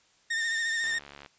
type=tone with vibrato; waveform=40% pulse; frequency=1824 Hz; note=A#6; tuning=38 cents flat; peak=-26 dBFS; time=0.3-0.99 s; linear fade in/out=10 ms; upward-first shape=triangle; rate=14 Hz; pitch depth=43 cents each way
type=noise; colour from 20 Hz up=blue; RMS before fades=-42 dBFS; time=0.38-0.92 s; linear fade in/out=2 ms
type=click train; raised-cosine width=0.3 ms; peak=-29 dBFS; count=31; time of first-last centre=0.84-1.261 s; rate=71.2 Hz
effects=white hiss -64 dBFS RMS until 1.38 s + resampled to 16000 Hz